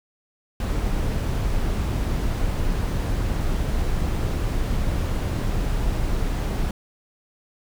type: noise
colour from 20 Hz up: brown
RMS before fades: -23 dBFS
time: 0.6-6.71 s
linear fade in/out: 2 ms
effects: none